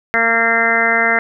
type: harmonic tone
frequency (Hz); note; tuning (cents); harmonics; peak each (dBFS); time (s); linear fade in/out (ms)
229.3; A#3; -28; 1 / 2 / 3 / 4 / 5 / 6 / 7 / 8 / 9; -26 / -23 / -20 / -26 / -28 / -20 / -19 / -18 / -17; 0.14-1.19; 0
effects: none